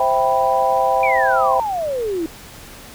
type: chord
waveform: sine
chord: C major seventh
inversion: none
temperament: equal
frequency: 523.3 / 659.3 / 784 / 987.8 Hz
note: C5 / E5 / G5 / B5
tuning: 0 / 0 / 0 / 0 cents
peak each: -20 / -21 / -17 / -21 dBFS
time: 0-1.6 s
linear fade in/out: 2 ms
type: exponential sweep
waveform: sine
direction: down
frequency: 2406 to 313.5 Hz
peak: -19 dBFS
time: 1.03-2.26 s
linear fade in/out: 2 ms
effects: pink hiss -39 dBFS RMS until 2.94 s